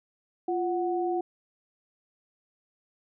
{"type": "tone pair together", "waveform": "sine", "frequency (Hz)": [348.2, 739], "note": ["F4", "F#5"], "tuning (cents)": [-5, -2], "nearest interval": "octave + minor second", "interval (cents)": 1303, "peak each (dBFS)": [-27, -30], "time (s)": [0.48, 1.21], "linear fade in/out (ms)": 5, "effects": []}